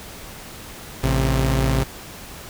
sawtooth tone pair together, 56.22 / 132.9 Hz, A1 / C3, +38 / +27 cents, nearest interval octave + minor third, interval 1489 cents, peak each -16 dBFS, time 1.03-1.84 s, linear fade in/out 10 ms, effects pink hiss -38 dBFS RMS until 2.49 s

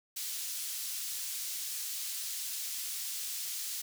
pink high-pass noise, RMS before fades -38 dBFS, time 0.16-3.82 s, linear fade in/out 10 ms, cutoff 4800 Hz, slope 12 dB/octave, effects none

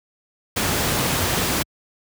pink noise, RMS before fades -21 dBFS, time 0.56-1.63 s, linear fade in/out 10 ms, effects high-pass 60 Hz 12 dB/octave

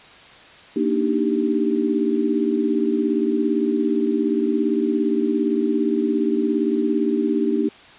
sine chord, Eb major seventh, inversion second, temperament equal, 233.1 / 293.7 / 311.1 / 392 Hz, Bb3 / D4 / Eb4 / G4, 0 / 0 / 0 / 0 cents, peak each -23 dBFS, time 0.76-7.69 s, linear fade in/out 5 ms, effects white hiss -45 dBFS RMS until 7.98 s + resampled to 8000 Hz

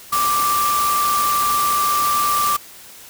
sine tone in noise, 1174.7 Hz, D6, in tune, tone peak -16 dBFS, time 0.12-2.57 s, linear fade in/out 10 ms, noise white, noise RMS -24 dBFS, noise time 0.12-2.57 s, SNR +5 dB, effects white hiss -41 dBFS RMS until 3.09 s

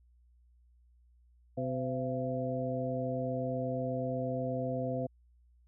harmonic tone with a mistuned harmonic, 128.1 Hz, C3, 36 cents flat, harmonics 1 / 2 / 3 / 4 / 5, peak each -37 / -37 / -46 / -36 / -38 dBFS, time 1.57-5.07 s, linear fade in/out 10 ms, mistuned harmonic 5, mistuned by +84 cents, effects added 60 Hz sine -61 dBFS peak until 5.67 s

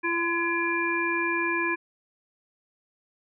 harmonic tone with a mistuned harmonic, 340.2 Hz, F4, 45 cents flat, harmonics 1 / 3 / 5 / 7, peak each -29 / -30 / -29 / -29 dBFS, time 0.03-1.76 s, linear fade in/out 20 ms, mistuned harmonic 5, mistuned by -18 cents, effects none

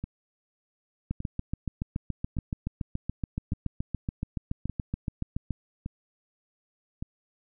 two click trains, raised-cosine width 5 ms, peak -21 / -17 dBFS, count 7 / 32, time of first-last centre 0.04-7.025 / 1.11-5.507 s, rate 0.859 / 7.05 Hz, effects none

